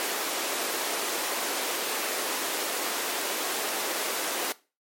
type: high-pass noise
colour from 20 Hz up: pink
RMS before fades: -30 dBFS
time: 0-4.52 s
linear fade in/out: 0 ms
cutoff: 330 Hz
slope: 24 dB/octave
effects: noise-tail reverb RT60 0.3 s tail -19 dB re dry + MP3 64 kbps